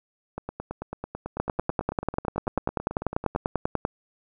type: two click trains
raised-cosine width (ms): 1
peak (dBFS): -9 / -18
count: 26 / 28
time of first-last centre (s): 1.4-3.851 / 0.38-3.35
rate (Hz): 10.2 / 9.09
effects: none